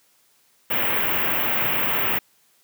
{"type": "band-stop noise", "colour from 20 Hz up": "white", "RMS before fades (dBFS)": -22, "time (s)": [0.7, 2.19], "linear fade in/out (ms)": 10, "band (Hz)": [3000, 15000], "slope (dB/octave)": 48, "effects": ["white hiss -61 dBFS RMS until 2.63 s", "high-pass 100 Hz 12 dB/octave"]}